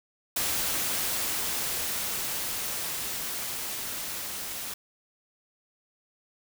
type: noise with level ramp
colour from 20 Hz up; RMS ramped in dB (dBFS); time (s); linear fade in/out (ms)
white; -28 to -36; 0.36-4.74; 5
effects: none